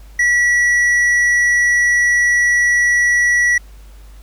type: tone with tanh clipping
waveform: sine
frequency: 1940 Hz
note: B6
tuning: 31 cents flat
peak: -12 dBFS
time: 0.19-3.58 s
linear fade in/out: 5 ms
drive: 7 dB
effects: added 50 Hz sine -36 dBFS peak until 4.22 s + pink hiss -50 dBFS RMS until 4.22 s